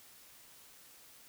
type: silence
effects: white hiss -58 dBFS RMS until 1.28 s